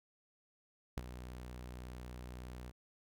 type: tone with ADSR envelope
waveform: sawtooth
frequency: 61.74 Hz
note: B1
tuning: in tune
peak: -31 dBFS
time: 0.97-2.72 s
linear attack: 7 ms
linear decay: 27 ms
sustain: -11 dB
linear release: 31 ms
effects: none